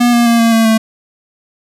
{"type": "tone with pitch steps", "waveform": "square", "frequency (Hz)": [241.3, 237.3, 233.3, 229.5, 225.7, 221.9], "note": ["B3", "A#3", "A#3", "A#3", "A3", "A3"], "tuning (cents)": [-40, 31, 2, -27, 44, 15], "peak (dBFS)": -8, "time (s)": [0, 0.78], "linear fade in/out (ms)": 10, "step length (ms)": 130, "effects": ["resampled to 32000 Hz", "8-bit"]}